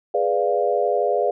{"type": "chord", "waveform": "sine", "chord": "G# diminished seventh", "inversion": "none", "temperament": "equal", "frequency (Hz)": [415.3, 493.9, 587.3, 698.5], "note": ["G#4", "B4", "D5", "F5"], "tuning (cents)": [0, 0, 0, 0], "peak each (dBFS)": -23, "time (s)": [0.14, 1.31], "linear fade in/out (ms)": 5, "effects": []}